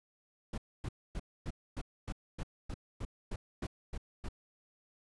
brown noise bursts, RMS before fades -38 dBFS, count 13, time 0.53-4.287 s, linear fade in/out 5 ms, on 49 ms, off 260 ms, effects resampled to 24000 Hz

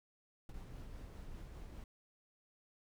brown noise with exponential decay, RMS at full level -44 dBFS, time 0.49-0.64 s, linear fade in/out 2 ms, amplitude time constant 32 ms
brown noise with tremolo, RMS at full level -48 dBFS, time 0.54-1.84 s, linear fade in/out 2 ms, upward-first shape sine, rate 5 Hz, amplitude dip 25%
effects none

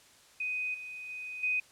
sine tone with level steps, 2500 Hz, D#7, 8 cents sharp, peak -31 / -40 / -38 / -27 dBFS, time 0.4-1.6 s, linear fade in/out 5 ms, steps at 0.74 / 1.09 / 1.43 s, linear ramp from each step 5 ms, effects white hiss -59 dBFS RMS until 1.71 s + low-pass 9000 Hz 12 dB/octave

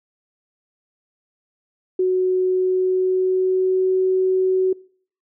sine tone with pitch glide, 370 to 374.5 Hz, F#4 to F#4, 0 to +21 cents, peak -15 dBFS, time 1.99-4.73 s, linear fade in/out 5 ms, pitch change +21 cents, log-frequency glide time 2.44-3.93 s, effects noise-tail reverb RT60 0.5 s tail -23 dB re dry

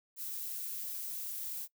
violet noise, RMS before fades -40 dBFS, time 0.16-1.68 s, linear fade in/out 50 ms, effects noise-tail reverb RT60 0.1 s tail -21 dB re dry

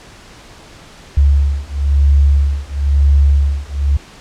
sine beating tone pair, 70 / 71 Hz, C#2 / C#2, +18 / +42 cents, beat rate 1 Hz, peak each -12 dBFS, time 1.17-3.97 s, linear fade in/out 5 ms, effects pink hiss -39 dBFS RMS until 4.2 s + low-pass 7000 Hz 12 dB/octave

